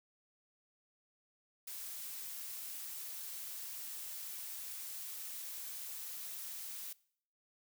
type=noise; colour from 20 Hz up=blue; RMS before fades=-45 dBFS; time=1.67-6.93 s; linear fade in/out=5 ms; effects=noise-tail reverb RT60 0.6 s tail -22 dB re dry